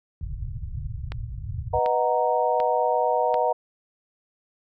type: low-pass noise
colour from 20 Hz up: white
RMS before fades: -32 dBFS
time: 0.21-1.79 s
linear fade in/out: 2 ms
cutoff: 130 Hz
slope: 48 dB/octave
type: click train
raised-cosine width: 0.3 ms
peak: -18 dBFS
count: 4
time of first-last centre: 1.12-3.342 s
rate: 1.35 Hz
type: chord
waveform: sine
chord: B major seventh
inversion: none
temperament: equal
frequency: 493.9 / 622.3 / 740 / 932.3 Hz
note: B4 / D#5 / F#5 / A#5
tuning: 0 / 0 / 0 / 0 cents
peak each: -25 dBFS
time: 1.73-3.53 s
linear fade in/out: 10 ms
effects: none